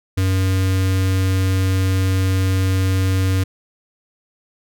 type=tone with notch filter; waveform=square; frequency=94.5 Hz; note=F#2; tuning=37 cents sharp; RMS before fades=-17 dBFS; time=0.17-3.44 s; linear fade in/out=10 ms; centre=780 Hz; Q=1.1; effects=none